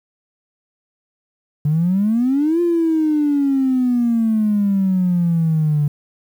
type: exponential two-way sweep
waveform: triangle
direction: up then down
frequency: 144.9 to 349.2 to 144.9 Hz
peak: -10 dBFS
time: 1.65-5.88 s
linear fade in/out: 5 ms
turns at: 2.61 s
effects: tanh soft clip ceiling -11 dBFS + 8-bit